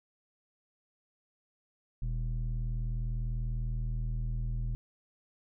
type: tone with low-pass filter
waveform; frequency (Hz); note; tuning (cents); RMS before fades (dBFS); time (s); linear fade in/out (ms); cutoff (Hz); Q
square; 40.14; E1; -45; -33; 2.02-4.75; 0; 130; 2
effects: none